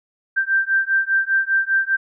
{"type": "beating tone pair", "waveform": "sine", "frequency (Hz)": [1568, 1573], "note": ["G6", "G6"], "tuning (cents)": [0, 6], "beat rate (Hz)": 5, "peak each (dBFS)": -19, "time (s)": [0.36, 1.97], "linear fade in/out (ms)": 20, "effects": []}